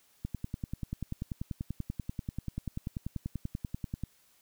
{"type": "click train", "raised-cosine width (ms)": 5, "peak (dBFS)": -22, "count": 40, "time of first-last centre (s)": [0.25, 4.036], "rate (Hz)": 10.3, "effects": ["white hiss -66 dBFS RMS until 4.41 s"]}